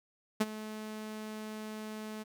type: tone with ADSR envelope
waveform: sawtooth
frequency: 215.7 Hz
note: A3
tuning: 34 cents flat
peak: -20 dBFS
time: 0.4-2.24 s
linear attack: 11 ms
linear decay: 35 ms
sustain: -16 dB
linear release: 21 ms
effects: none